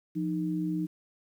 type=tone pair together; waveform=sine; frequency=173.76 / 309.6 Hz; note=F3 / D#4; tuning=-8 / -9 cents; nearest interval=minor seventh; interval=999 cents; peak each=-31 / -30 dBFS; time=0.15-0.87 s; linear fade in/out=20 ms; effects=10-bit